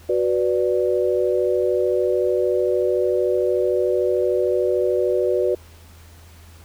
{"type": "chord", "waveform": "sine", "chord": "B minor", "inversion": "second", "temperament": "equal", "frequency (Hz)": [370, 493.9, 587.3], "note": ["F#4", "B4", "D5"], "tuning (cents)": [0, 0, 0], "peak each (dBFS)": [-20, -21, -23], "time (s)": [0.09, 5.55], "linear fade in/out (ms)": 5, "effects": ["added 82 Hz sine -44 dBFS peak until 6.64 s", "pink hiss -50 dBFS RMS until 6.64 s"]}